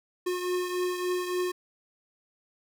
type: beating tone pair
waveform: square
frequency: 360 / 363.5 Hz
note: F#4 / F#4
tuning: -47 / -31 cents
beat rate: 3.5 Hz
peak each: -29 / -36 dBFS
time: 0.26-1.52 s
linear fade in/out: 10 ms
effects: none